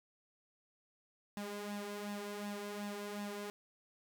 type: tone with flanger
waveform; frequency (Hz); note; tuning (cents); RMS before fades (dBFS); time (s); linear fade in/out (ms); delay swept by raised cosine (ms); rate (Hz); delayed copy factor
sawtooth; 205.1; G#3; -21; -43; 1.37-3.5; 0; 1.1 to 3; 2.7; +0.65
effects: none